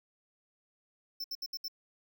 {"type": "tone bursts", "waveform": "square", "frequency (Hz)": 5330, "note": "E8", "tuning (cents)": 18, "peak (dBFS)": -36, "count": 5, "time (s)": [1.2, 1.682], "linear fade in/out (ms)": 5, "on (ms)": 42, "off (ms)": 68, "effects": []}